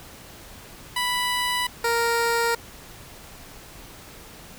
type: tone pair in turn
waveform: 15% pulse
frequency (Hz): 987.8 / 466.2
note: B5 / A#4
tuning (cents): 0 / 0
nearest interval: octave + minor second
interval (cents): 1300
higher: first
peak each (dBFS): -16 / -14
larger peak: second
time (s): 0.96-1.67 / 1.84-2.55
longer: neither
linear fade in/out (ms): 5
effects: pink hiss -44 dBFS RMS until 4.58 s